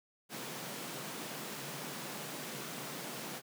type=high-pass noise; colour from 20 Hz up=pink; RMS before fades=-43 dBFS; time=0.29-3.42 s; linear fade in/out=50 ms; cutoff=130 Hz; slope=96 dB/octave; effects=none